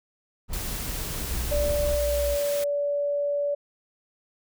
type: noise with tremolo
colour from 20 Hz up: brown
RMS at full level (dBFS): -31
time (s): 0.48-1.98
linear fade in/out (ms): 50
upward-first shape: triangle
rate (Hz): 6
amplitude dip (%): 30
type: noise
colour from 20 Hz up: white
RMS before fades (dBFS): -35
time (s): 0.53-2.64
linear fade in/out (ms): 2
type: tone with vibrato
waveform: sine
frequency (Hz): 60.9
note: B1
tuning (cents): -24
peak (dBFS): -28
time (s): 1.26-2.38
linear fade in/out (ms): 50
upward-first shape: sine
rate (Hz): 3.5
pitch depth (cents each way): 43
type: tone with pitch glide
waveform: sine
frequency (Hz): 584 to 575.6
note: D5 to D5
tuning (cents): -10 to -35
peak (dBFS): -23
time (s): 1.51-3.55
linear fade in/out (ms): 10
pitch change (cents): -25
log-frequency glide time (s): 1.96-2.29
effects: none